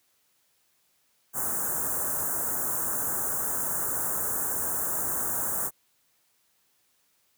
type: band-stop noise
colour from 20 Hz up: white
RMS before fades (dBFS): -29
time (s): 1.33-5.71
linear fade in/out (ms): 50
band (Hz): 1600 to 6900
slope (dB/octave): 48
effects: white hiss -69 dBFS RMS until 7.37 s + high-pass 60 Hz 12 dB/octave